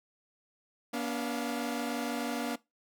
sawtooth tone cluster, 240.8 / 287 / 696 Hz, B3 / D4 / F5, -44 / -40 / -6 cents, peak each -31 / -32 / -36 dBFS, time 0.93-2.56 s, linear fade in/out 10 ms, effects noise-tail reverb RT60 0.2 s tail -20 dB re dry

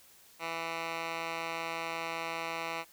10% pulse tone with band-pass filter, 165.3 Hz, E3, 5 cents sharp, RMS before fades -37 dBFS, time 0.39-2.85 s, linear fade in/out 50 ms, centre 1900 Hz, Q 1.1, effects white hiss -59 dBFS RMS until 2.92 s

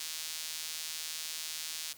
sawtooth tone with high-pass filter, 160 Hz, D#3, 49 cents sharp, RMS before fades -40 dBFS, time 0-1.93 s, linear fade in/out 5 ms, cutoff 4300 Hz, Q 1, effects white hiss -55 dBFS RMS until 1.97 s

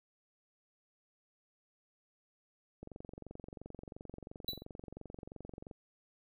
click train, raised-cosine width 2 ms, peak -33 dBFS, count 67, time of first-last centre 2.83-5.712 s, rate 22.9 Hz
square tone with exponential decay, 3951 Hz, B7, in tune, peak -32 dBFS, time 4.48-4.64 s, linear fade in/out 2 ms, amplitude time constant 33 ms
effects none

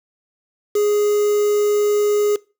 triangle tone with quantisation, 415.3 Hz, G#4, in tune, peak -12 dBFS, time 0.75-2.36 s, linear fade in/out 5 ms, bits 5, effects noise-tail reverb RT60 0.3 s tail -22 dB re dry

